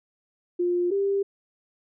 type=tone pair in turn; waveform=sine; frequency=352.8 / 396.5 Hz; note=F4 / G4; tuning=+18 / +20 cents; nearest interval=major second; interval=202 cents; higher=second; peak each=-21 dBFS; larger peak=neither; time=0.59-0.91 / 0.91-1.23 s; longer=neither; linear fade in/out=10 ms; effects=none